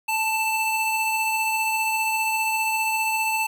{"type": "tone pair together", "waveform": "square", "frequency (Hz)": [880, 2655], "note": ["A5", "E7"], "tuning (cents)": [0, 12], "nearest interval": "octave + perfect fifth", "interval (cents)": 1912, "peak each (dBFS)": -25, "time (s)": [0.08, 3.47], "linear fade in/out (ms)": 10, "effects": ["8-bit"]}